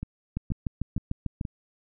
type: two click trains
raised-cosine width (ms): 5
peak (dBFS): -16 / -20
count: 8 / 4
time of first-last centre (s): 0.37-1.412 / 0.03-1.452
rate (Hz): 6.72 / 2.11
effects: none